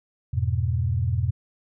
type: chord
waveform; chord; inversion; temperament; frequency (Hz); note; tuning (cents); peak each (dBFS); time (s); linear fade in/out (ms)
sine; F diminished; none; equal with one note detuned; 85.07 / 103.83 / 123.47; F2 / Ab2 / Cb3; -45 / 0 / 0; -25 / -26 / -25; 0.33-1.31; 10
effects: none